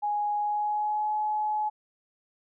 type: tone with pitch glide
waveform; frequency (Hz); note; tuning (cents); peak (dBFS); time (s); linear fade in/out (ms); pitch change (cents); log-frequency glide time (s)
sine; 830.6 to 850; G#5 to G#5; 0 to +40; -25; 0.02-1.7; 20; +40; 0.37-1.13
effects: none